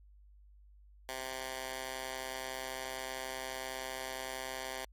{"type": "tone with high-pass filter", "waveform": "10% pulse", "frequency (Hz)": 130.81, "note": "C3", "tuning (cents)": 0, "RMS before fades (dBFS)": -41, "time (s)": [1.09, 4.85], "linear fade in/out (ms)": 0, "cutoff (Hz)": 680, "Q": 0.56, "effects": ["added 50 Hz sine -56 dBFS peak until 4.92 s", "MP3 64 kbps"]}